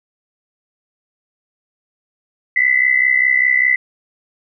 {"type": "tone pair together", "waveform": "sine", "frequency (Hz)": [1976, 2041], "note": ["B6", "C7"], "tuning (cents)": [0, -44], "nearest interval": "minor second", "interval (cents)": 56, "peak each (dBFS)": -14, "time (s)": [2.56, 3.76], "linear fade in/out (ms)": 5, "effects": []}